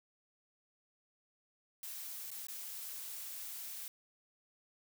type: noise with dropouts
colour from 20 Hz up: blue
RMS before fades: -45 dBFS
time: 1.83-3.88 s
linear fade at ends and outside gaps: 1 ms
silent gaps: 2.305-2.314 / 2.469-2.484 s
effects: none